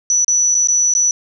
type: tone with dropouts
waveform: sine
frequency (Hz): 5930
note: F#8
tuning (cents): +3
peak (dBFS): -11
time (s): 0.1-1.11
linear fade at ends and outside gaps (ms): 1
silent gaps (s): 0.246-0.28 / 0.545-0.55 / 0.673-0.685 / 0.938-0.95
effects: none